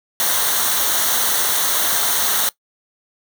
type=noise with comb filter; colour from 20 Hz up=white; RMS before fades=-18 dBFS; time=0.2-2.49 s; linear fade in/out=0 ms; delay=0.4 ms; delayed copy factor=-0.65; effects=noise-tail reverb RT60 0.1 s tail -20 dB re dry